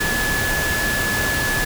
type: tone in noise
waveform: sine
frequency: 1713 Hz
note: A6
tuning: 47 cents flat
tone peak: -21 dBFS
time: 0-1.65 s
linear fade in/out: 10 ms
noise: pink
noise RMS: -23 dBFS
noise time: 0-1.65 s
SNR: -1 dB
effects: none